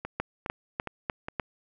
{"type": "two click trains", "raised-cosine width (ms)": 0.5, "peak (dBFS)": [-19, -13], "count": [4, 5], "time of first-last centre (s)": [[0.05, 1.285], [0.2, 1.398]], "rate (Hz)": [2.43, 3.34], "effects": []}